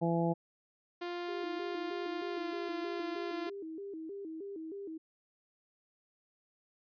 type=harmonic tone; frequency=168.3 Hz; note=E3; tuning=36 cents sharp; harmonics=1 / 2 / 3 / 4 / 5; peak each=-31 / -34 / -36 / -37 / -38 dBFS; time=0.01-0.34 s; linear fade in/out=20 ms
type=tone with pitch glide; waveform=sawtooth; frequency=350 to 344.6 Hz; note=F4 to F4; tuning=+4 to -23 cents; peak=-33 dBFS; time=1.01-3.5 s; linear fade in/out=10 ms; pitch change=-27 cents; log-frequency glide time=2.25-2.53 s
type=tone with vibrato; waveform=sine; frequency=357.3 Hz; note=F4; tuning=40 cents sharp; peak=-40 dBFS; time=1.28-4.98 s; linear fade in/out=10 ms; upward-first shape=square; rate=3.2 Hz; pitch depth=190 cents each way
effects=resampled to 11025 Hz